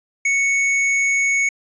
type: tone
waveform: square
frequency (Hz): 2217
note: C#7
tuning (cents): 0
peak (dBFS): -16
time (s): 0.25-1.49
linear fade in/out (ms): 5
effects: resampled to 16000 Hz